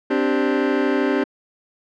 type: chord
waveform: sawtooth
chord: C suspended second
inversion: none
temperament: just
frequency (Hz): 261.6 / 294.3 / 392.4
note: C4 / D4 / G4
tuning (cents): 0 / +4 / +2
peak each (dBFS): -17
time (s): 0.1-1.24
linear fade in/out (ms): 10
effects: low-pass 2000 Hz 12 dB/octave